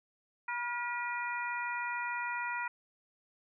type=harmonic tone with a mistuned harmonic; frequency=483.3 Hz; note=B4; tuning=38 cents flat; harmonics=2 / 3 / 4 / 5; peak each=-37 / -39 / -40 / -41 dBFS; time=0.48-2.68 s; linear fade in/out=5 ms; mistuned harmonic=3; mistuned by=-34 cents; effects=none